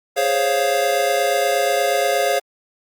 square chord, Db major seventh, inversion second, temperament equal with one note detuned, 415.3 / 526 / 554.4 / 698.5 Hz, Ab4 / C5 / Db5 / F5, 0 / +9 / 0 / 0 cents, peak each -25 / -24 / -22 / -21 dBFS, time 0.16-2.4 s, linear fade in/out 20 ms, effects Opus 48 kbps

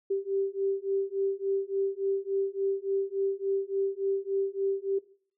sine beating tone pair, 389.7 / 393.2 Hz, G4 / G4, -10 / +5 cents, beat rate 3.5 Hz, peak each -30 dBFS, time 0.1-4.99 s, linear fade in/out 10 ms, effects noise-tail reverb RT60 0.5 s tail -18 dB re dry

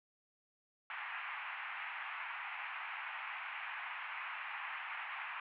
white band-pass noise, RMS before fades -44 dBFS, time 0.9-5.4 s, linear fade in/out 2 ms, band 800 to 2600 Hz, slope 48 dB/octave, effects none

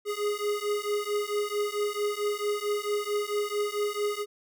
square beating tone pair, 412.2 / 416.7 Hz, G#4 / G#4, -13 / +6 cents, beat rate 4.5 Hz, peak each -31 dBFS, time 0.05-4.26 s, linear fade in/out 50 ms, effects none

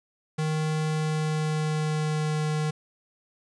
square tone with pitch glide, 155.56 to 153.33 Hz, D#3 to D#3, 0 to -25 cents, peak -25 dBFS, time 0.38-2.71 s, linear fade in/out 10 ms, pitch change -25 cents, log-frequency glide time 0.87-2.47 s, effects resampled to 22050 Hz + 9-bit

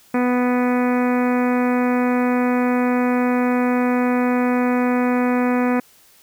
harmonic tone, 247.6 Hz, B3, 5 cents sharp, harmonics 1 / 2 / 3 / 4 / 5 / 6 / 7 / 8 / 9 / 10, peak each -17 / -23 / -27 / -29 / -31 / -33 / -34 / -35 / -36 / -37 dBFS, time 0.14-5.8 s, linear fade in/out 5 ms, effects white hiss -52 dBFS RMS until 6.22 s

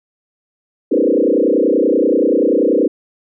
sine tone with frequency modulation, 392 Hz, G4, in tune, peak -10 dBFS, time 0.91-2.88 s, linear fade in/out 10 ms, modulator 30.4 Hz, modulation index 4.2, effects none

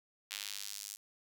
square tone with high-pass filter sweep, 50.8 Hz, G#1, 38 cents flat, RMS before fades -44 dBFS, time 0.3-0.97 s, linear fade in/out 20 ms, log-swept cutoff 2900 to 6800 Hz, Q 1.2, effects 10-bit

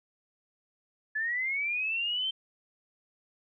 sine linear sweep, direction up, 1712 to 3136 Hz, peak -28 dBFS, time 1.15-2.31 s, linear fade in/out 10 ms, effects none

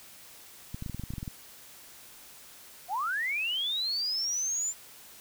clicks, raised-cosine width 5 ms, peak -24 dBFS, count 12, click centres 0.745 / 0.824 / 0.862 / 0.897 / 0.946 / 0.996 / 1.037 / 1.105 / 1.137 / 1.182 / 1.229 / 1.278 s
sine linear sweep, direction up, 668 to 7260 Hz, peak -28 dBFS, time 2.88-4.74 s, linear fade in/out 50 ms
effects white hiss -51 dBFS RMS until 5.2 s

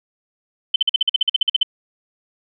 sine tone bursts, 3066 Hz, G7, 39 cents flat, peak -11 dBFS, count 14, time 0.74-1.631 s, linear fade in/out 5 ms, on 20 ms, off 47 ms, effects none

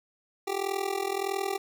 25% pulse tone with amplitude modulation, 392 Hz, G4, in tune, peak -21 dBFS, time 0.47-1.58 s, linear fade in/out 10 ms, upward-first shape sine, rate 41.6 Hz, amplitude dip 85%, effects none

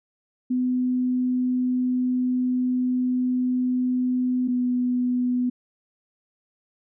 sine tone pair in turn, 251.7 / 248.2 Hz, B3 / B3, +33 / +9 cents, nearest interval unison, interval 24 cents, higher first, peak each -20 dBFS, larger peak neither, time 0.5-4.48 / 4.48-5.5 s, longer first, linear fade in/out 10 ms, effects none

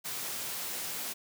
white high-pass noise, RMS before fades -37 dBFS, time 0.04-1.14 s, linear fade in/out 20 ms, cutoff 110 Hz, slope 24 dB/octave, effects none

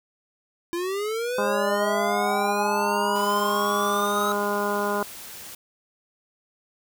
square linear sweep, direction up, 336.9 to 1284 Hz, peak -26 dBFS, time 0.73-4.32 s, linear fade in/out 0 ms
harmonic tone, 204.6 Hz, G#3, 26 cents flat, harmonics 1 / 2 / 3 / 4 / 5 / 6 / 7, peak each -31 / -28 / -30 / -32 / -29 / -34 / -32 dBFS, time 1.38-5.03 s, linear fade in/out 2 ms
white noise, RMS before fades -40 dBFS, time 3.15-5.55 s, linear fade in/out 5 ms
effects none

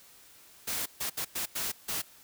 white noise bursts at uneven times, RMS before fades -33 dBFS, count 6, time 0.67-0.86 / 1-1.1 / 1.17-1.25 / 1.35-1.46 / 1.55-1.72 / 1.88-2.02 s, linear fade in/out 10 ms, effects white hiss -56 dBFS RMS until 2.23 s

